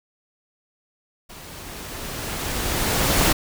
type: noise with level ramp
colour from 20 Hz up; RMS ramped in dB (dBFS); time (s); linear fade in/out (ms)
pink; -41 to -17; 1.29-3.33; 10
effects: none